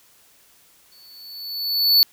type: tone with exponential growth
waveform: square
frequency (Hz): 4460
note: C#8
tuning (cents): +10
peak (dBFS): -10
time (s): 0.92-2.03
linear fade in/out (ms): 0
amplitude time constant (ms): 240
effects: white hiss -55 dBFS RMS until 2.12 s